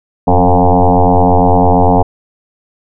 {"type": "tone with frequency modulation", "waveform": "sine", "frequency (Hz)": 358.2, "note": "F4", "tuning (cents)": 44, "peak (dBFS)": -5, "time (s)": [0.27, 2.03], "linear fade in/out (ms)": 10, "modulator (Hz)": 88.8, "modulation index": 5.8, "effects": []}